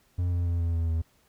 triangle tone with pitch steps, 88.6 / 87.13 / 85.68 / 84.26 / 82.86 / 81.48 Hz, F2 / F2 / F2 / E2 / E2 / E2, +25 / -4 / -33 / +38 / +9 / -20 cents, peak -22 dBFS, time 0.18-1.02 s, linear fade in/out 10 ms, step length 140 ms, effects pink hiss -65 dBFS RMS until 1.28 s

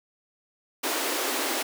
pink high-pass noise, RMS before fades -28 dBFS, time 0.83-1.63 s, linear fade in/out 10 ms, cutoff 260 Hz, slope 96 dB/octave, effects none

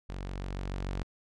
sawtooth tone with level ramp, 46.91 Hz, F#1, 25 cents sharp, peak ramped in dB -33 to -28 dBFS, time 0.09-1.03 s, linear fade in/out 0 ms, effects low-pass 6000 Hz 12 dB/octave

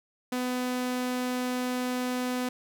sawtooth tone, 250.5 Hz, B3, 25 cents sharp, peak -24 dBFS, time 0.32-2.49 s, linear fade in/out 5 ms, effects none

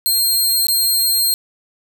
15% pulse tone with dropouts, 4198 Hz, C8, 5 cents sharp, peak -7 dBFS, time 0.06-1.34 s, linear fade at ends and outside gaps 0 ms, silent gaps 0.669-0.684 s, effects none

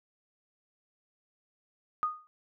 sine tone with exponential decay, 1235 Hz, D#6, 13 cents flat, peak -23 dBFS, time 2.03-2.27 s, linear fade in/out 0 ms, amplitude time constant 52 ms, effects none

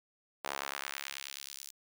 sawtooth tone with high-pass filter sweep, 69.3 Hz, C#2, in tune, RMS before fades -42 dBFS, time 0.44-1.71 s, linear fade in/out 10 ms, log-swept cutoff 710 to 6200 Hz, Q 0.99, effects none

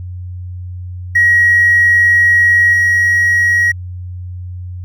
triangle tone with level steps, 1901 Hz, A#6, 33 cents sharp, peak -3 / -6 dBFS, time 1.15-3.72 s, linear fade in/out 10 ms, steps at 2.73 s, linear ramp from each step 5 ms, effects tanh soft clip ceiling -4 dBFS + added 90 Hz sine -23 dBFS peak until 4.84 s

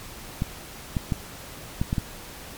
clicks, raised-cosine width 5 ms, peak -11 dBFS, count 6, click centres 0.421 / 0.968 / 1.122 / 1.815 / 1.929 / 1.982 s, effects pink hiss -41 dBFS RMS until 2.57 s + MP3 96 kbps

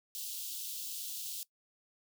white high-pass noise, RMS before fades -41 dBFS, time 0.15-1.43 s, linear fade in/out 0 ms, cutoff 3000 Hz, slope 48 dB/octave, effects noise-tail reverb RT60 0.1 s tail -20 dB re dry

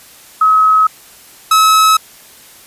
sine / 45% pulse tone pair in turn, 1279 / 1288.6 Hz, D#6 / E6, +47 / -40 cents, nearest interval unison, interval 13 cents, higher second, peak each -6 dBFS, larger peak neither, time 0.41-0.87 / 1.51-1.97 s, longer neither, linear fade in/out 5 ms, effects white hiss -40 dBFS RMS until 2.66 s + resampled to 32000 Hz

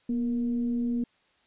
sine tone with frequency modulation, 240.2 Hz, B3, 48 cents flat, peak -25 dBFS, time 0.09-1.04 s, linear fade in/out 5 ms, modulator 223 Hz, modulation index 0.27, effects white hiss -66 dBFS RMS until 1.46 s + resampled to 8000 Hz

